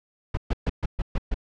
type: noise bursts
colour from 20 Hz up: brown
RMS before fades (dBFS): -23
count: 7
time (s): 0.34-1.344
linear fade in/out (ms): 5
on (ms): 32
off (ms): 130
effects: low-pass 4000 Hz 12 dB/octave